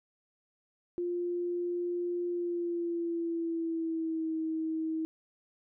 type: tone with pitch glide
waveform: sine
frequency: 350.6 to 319.6 Hz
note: F4 to D#4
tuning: +7 to +47 cents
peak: -30 dBFS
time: 0.98-5.05 s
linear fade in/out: 0 ms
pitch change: -160 cents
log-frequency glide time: 2.28-4.36 s
effects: none